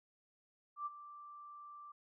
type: tone with ADSR envelope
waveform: sine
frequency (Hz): 1174.7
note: D6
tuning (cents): 0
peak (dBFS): -36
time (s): 0.76-1.92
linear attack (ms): 100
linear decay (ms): 27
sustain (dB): -14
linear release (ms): 6
effects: none